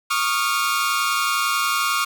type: tone cluster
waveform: sawtooth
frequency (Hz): 1109 / 1220 / 1391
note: C#6 / D#6 / F6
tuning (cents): 0 / -34 / -7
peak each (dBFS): -20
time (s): 0.1-2.05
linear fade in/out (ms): 10
effects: none